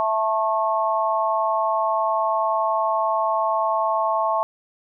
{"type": "chord", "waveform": "sine", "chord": "A major", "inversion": "second", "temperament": "equal with one note detuned", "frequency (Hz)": [659.3, 880, 1089.1], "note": ["E5", "A5", "C#6"], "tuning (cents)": [0, 0, -31], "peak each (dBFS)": -23, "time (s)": [0, 4.43], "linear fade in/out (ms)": 0, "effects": []}